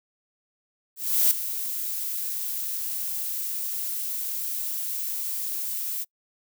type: noise with ADSR envelope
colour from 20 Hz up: violet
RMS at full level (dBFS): -18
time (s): 0.96-6.05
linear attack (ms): 350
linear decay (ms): 5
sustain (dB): -12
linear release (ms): 30
effects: noise-tail reverb RT60 0.1 s tail -25 dB re dry